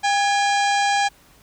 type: harmonic tone with a mistuned harmonic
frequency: 804 Hz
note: G5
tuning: 44 cents sharp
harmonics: 1 / 2 / 3 / 4 / 5 / 6 / 7 / 8 / 9 / 10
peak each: -18 / -24 / -28 / -30 / -32 / -34 / -35 / -36 / -37 / -38 dBFS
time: 0.03-1.09 s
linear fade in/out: 20 ms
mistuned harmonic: 2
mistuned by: +72 cents
effects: pink hiss -53 dBFS RMS until 1.42 s